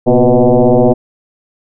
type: tone with frequency modulation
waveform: sine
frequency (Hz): 130.81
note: C3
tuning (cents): 0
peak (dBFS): -5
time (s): 0.06-0.94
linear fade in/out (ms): 20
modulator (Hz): 123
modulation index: 4.7
effects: none